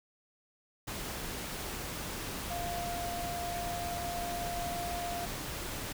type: tone in noise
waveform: sine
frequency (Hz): 697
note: F5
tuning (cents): -4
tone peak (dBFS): -36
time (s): 2.5-5.26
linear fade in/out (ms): 10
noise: pink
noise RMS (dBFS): -39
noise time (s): 0.87-5.93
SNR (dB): 0
effects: none